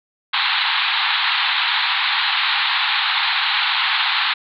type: band-pass noise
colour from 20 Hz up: white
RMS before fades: -19 dBFS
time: 0.33-4.34 s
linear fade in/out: 10 ms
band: 790 to 4200 Hz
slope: 96 dB/octave
effects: none